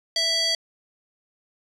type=tone with band-pass filter; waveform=square; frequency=659.3 Hz; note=E5; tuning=in tune; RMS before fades=-23 dBFS; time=0.16-0.55 s; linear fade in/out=2 ms; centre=4400 Hz; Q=3.9; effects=resampled to 32000 Hz